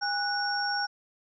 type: tone cluster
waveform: sine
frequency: 815 / 1478 / 5520 Hz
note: G#5 / F#6 / F8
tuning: -33 / -2 / -21 cents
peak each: -31 dBFS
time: 0.01-0.87 s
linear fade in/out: 20 ms
effects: none